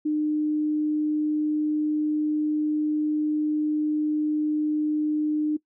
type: tone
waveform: sine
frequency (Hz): 303.3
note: D#4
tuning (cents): -44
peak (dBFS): -21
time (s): 0.05-5.57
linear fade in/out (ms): 10
effects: noise-tail reverb RT60 0.1 s tail -20 dB re dry